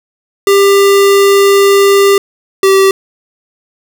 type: tone pair in turn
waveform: square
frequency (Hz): 397.4 / 387.2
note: G4 / G4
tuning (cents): +24 / -21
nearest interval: unison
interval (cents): 45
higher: first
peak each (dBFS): -5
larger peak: neither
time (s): 0.47-2.18 / 2.63-2.91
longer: first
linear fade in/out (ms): 2
effects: none